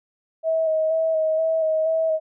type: tone with vibrato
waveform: sine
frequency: 639 Hz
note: D#5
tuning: 46 cents sharp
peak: -18 dBFS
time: 0.43-2.2 s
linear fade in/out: 50 ms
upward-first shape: square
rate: 2.1 Hz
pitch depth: 19 cents each way
effects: none